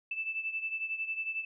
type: beating tone pair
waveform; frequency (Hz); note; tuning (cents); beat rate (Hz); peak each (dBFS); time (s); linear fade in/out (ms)
sine; 2637 / 2648; E7 / E7; 0 / +7; 11; -34 / -39; 0.11-1.45; 5
effects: none